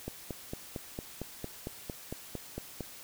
click train, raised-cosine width 2 ms, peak -23 dBFS, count 13, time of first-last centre 0.08-2.807 s, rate 4.4 Hz, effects white hiss -49 dBFS RMS until 3.03 s

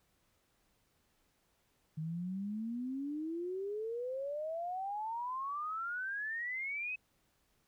sine exponential sweep, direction up, 153.6 to 2575 Hz, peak -36 dBFS, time 1.97-6.96 s, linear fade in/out 10 ms, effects pink hiss -75 dBFS RMS until 7.67 s

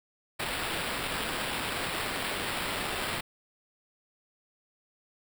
white noise with sample-and-hold, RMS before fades -33 dBFS, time 0.39-3.21 s, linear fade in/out 10 ms, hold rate 6300 Hz, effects none

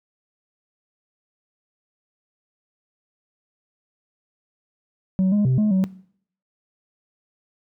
sine tone with pitch steps, 188 / 206.9 / 129.3 / 212.4 / 188.7 Hz, F#3 / G#3 / C3 / G#3 / F#3, +28 / -6 / -20 / +39 / +34 cents, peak -13 dBFS, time 5.19-5.84 s, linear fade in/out 0 ms, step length 130 ms, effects noise-tail reverb RT60 0.6 s tail -21 dB re dry + tanh soft clip ceiling -15 dBFS

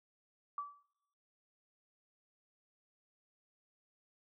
sine tone with exponential decay, 1154 Hz, D6, 31 cents flat, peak -34 dBFS, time 0.58-0.83 s, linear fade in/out 2 ms, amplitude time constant 53 ms, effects noise-tail reverb RT60 0.9 s tail -24 dB re dry

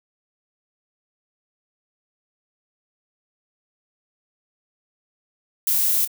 violet noise with echo, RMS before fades -20 dBFS, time 5.67-6.05 s, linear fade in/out 2 ms, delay 26 ms, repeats 1, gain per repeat -11 dB, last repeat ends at 6.076 s, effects none

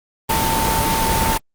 sine tone in noise, 896 Hz, A5, 31 cents sharp, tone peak -19 dBFS, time 0.29-1.38 s, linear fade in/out 10 ms, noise pink, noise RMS -19 dBFS, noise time 0.29-1.38 s, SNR -3 dB, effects Opus 24 kbps

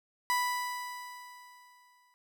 30% pulse tone with exponential decay, 987.8 Hz, B5, in tune, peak -23 dBFS, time 0.3-2.14 s, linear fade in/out 0 ms, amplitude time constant 400 ms, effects none

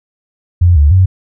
sine tone with pitch steps, 87.6 / 72.9 / 93.3 Hz, F2 / D2 / F#2, +6 / -12 / +15 cents, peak -4 dBFS, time 0.61-1.06 s, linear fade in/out 10 ms, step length 150 ms, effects none

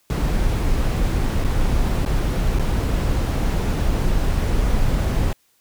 brown noise with dropouts, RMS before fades -19 dBFS, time 0.1-5.33 s, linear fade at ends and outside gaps 1 ms, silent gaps 1.442-1.447 / 2.051-2.061 / 2.588-2.594 s, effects white hiss -62 dBFS RMS until 5.6 s

